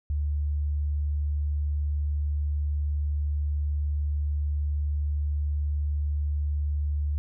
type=tone; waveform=sine; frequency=73.42 Hz; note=D2; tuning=in tune; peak=-24 dBFS; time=0.1-7.18 s; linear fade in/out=0 ms; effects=none